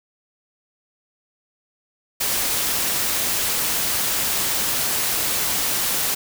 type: noise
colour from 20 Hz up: white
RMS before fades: -22 dBFS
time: 2.2-6.15 s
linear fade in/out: 10 ms
effects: none